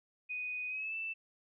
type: tone with pitch glide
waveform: sine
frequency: 2489 to 2652 Hz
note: D#7 to E7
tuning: 0 to +10 cents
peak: -36 dBFS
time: 0.29-1.14 s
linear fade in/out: 20 ms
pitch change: +110 cents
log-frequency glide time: 0.68-0.95 s
effects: none